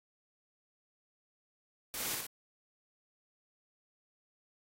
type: noise with echo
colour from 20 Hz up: white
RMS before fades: -39 dBFS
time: 1.94-2.15 s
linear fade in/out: 0 ms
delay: 58 ms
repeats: 2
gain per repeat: -2 dB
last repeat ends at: 2.266 s
effects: AAC 48 kbps